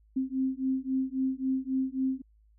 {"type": "beating tone pair", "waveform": "sine", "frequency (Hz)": [261.4, 265.1], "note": ["C4", "C4"], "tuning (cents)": [-1, 23], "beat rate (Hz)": 3.7, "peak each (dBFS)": -30, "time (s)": [0.16, 2.22], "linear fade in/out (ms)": 10, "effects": ["added 53 Hz sine -59 dBFS peak until 2.58 s"]}